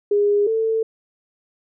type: tone pair in turn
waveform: sine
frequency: 410 / 445.9 Hz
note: G#4 / A4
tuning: -22 / +23 cents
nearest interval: minor second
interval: 145 cents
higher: second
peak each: -14 / -17 dBFS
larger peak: first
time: 0.11-0.47 / 0.47-0.83 s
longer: neither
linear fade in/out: 5 ms
effects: none